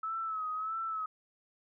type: tone with vibrato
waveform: sine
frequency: 1294 Hz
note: E6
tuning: 32 cents flat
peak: -33 dBFS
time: 0.03-1.06 s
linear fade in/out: 5 ms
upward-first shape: sine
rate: 1.6 Hz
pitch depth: 55 cents each way
effects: none